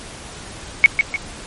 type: tone with echo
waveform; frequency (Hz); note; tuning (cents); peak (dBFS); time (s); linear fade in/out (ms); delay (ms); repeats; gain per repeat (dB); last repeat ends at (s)
sine; 2217; C#7; 0; -3; 0.84-0.86; 0; 150; 2; -7; 1.16
effects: pink hiss -35 dBFS RMS until 1.46 s + MP3 48 kbps